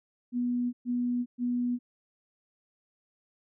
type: tone bursts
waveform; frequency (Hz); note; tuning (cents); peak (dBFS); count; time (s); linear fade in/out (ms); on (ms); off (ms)
sine; 244.3; B3; -19; -26; 3; 0.32-1.79; 50; 410; 120
effects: none